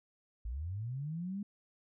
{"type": "linear sweep", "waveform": "sine", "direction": "up", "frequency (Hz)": [50.8, 207.7], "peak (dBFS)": -36, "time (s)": [0.45, 1.43], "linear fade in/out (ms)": 5, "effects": []}